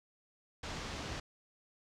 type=low-pass noise; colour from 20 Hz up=pink; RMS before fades=-42 dBFS; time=0.63-1.2 s; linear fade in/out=5 ms; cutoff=6400 Hz; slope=24 dB/octave; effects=none